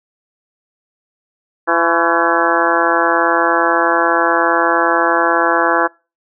harmonic tone with a mistuned harmonic, 168.8 Hz, E3, 41 cents sharp, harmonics 2 / 3 / 4 / 5 / 6 / 7 / 8 / 9 / 10, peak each -20 / -20 / -20 / -20 / -20 / -20 / -20 / -20 / -20 dBFS, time 1.67-5.88 s, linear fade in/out 20 ms, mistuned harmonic 7, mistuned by -78 cents, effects noise-tail reverb RT60 0.3 s tail -25 dB re dry

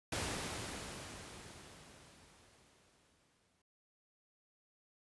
pink noise with exponential decay, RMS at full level -37 dBFS, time 0.12-3.62 s, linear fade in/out 5 ms, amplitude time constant 760 ms, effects high-pass 60 Hz 12 dB/octave + resampled to 24000 Hz

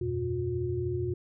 sine tone cluster, 84.8 / 97.6 / 120.9 / 358.9 Hz, E2 / G2 / B2 / F4, +50 / -7 / -36 / +47 cents, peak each -36 / -39 / -33 / -31 dBFS, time 0.01-1.14 s, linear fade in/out 5 ms, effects none

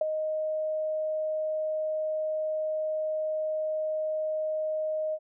sine tone with ADSR envelope, 622.3 Hz, D#5, in tune, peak -20 dBFS, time 0.01-5.19 s, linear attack 4 ms, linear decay 17 ms, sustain -7 dB, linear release 54 ms, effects none

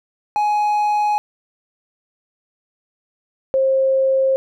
triangle / sine tone pair in turn, 837 / 532.5 Hz, G#5 / C5, +13 / +30 cents, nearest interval minor sixth, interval 783 cents, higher first, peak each -13 dBFS, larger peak neither, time 0.36-1.18 / 3.54-4.36 s, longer neither, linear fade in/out 0 ms, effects none

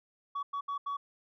sine tone bursts at uneven times, 1129 Hz, C#6, 31 cents sharp, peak -30 dBFS, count 4, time 0.35-0.43 / 0.53-0.61 / 0.68-0.78 / 0.86-0.97 s, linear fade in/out 10 ms, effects tanh soft clip ceiling -31 dBFS

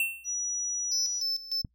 square tone with exponential decay, 2700 Hz, E7, 41 cents sharp, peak -23 dBFS, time 0-0.34 s, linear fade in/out 2 ms, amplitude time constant 72 ms
sine tone, 5850 Hz, F#8, 21 cents flat, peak -29 dBFS, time 0.24-1.23 s, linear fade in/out 50 ms
triangle tone with tremolo, 5274 Hz, E8, in tune, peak -26 dBFS, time 0.91-1.62 s, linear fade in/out 10 ms, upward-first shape square, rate 3.3 Hz, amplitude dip 80%
click, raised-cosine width 5 ms, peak -23 dBFS, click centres 1.648 s
effects noise-tail reverb RT60 0.1 s tail -24 dB re dry + added 60 Hz sine -68 dBFS peak until 1.74 s

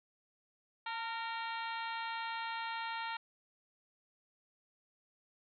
harmonic tone with a mistuned harmonic, 461.9 Hz, A#4, 16 cents flat, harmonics 2 / 3 / 4 / 5 / 6 / 7 / 8 / 9, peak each -40 / -44 / -46 / -48 / -50 / -51 / -52 / -53 dBFS, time 0.86-3.17 s, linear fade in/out 5 ms, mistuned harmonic 2, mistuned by -32 cents, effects none

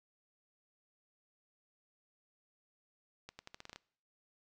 accelerating click train, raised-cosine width 0.2 ms, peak -30 dBFS, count 9, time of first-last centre 3.29-3.76 s, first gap 100 ms, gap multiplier 0.84, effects noise-tail reverb RT60 0.6 s tail -23 dB re dry

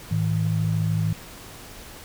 sine tone pair together, 107.07 / 160.3 Hz, A2 / E3, -47 / -48 cents, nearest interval perfect fifth, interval 699 cents, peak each -23 dBFS, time 0.11-1.13 s, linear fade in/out 5 ms, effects pink hiss -42 dBFS RMS until 2.04 s

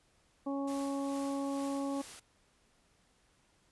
harmonic tone, 277.2 Hz, C#4, in tune, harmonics 1 / 2 / 3 / 4, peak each -34 / -40 / -44 / -46 dBFS, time 0.46-2.02 s, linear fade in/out 10 ms
white noise with tremolo, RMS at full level -48 dBFS, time 0.67-2.2 s, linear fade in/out 10 ms, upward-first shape sine, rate 2.3 Hz, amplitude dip 45%
effects pink hiss -70 dBFS RMS until 3.71 s + resampled to 24000 Hz

